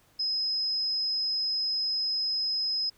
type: tone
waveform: sine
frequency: 5090 Hz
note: D#8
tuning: 39 cents sharp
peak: -26 dBFS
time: 0.19-2.9 s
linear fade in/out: 10 ms
effects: pink hiss -63 dBFS RMS until 2.97 s